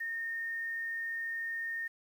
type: tone with quantisation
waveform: sine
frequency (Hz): 1833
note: A#6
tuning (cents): -30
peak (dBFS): -34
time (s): 0-1.88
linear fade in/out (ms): 10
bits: 10
effects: none